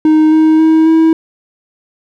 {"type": "tone with pitch steps", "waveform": "triangle", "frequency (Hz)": [311.1, 314.9, 318.7, 322.6], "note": ["D#4", "D#4", "D#4", "E4"], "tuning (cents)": [0, 21, 42, -37], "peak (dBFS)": -3, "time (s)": [0.05, 1.13], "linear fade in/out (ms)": 2, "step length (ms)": 270, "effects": []}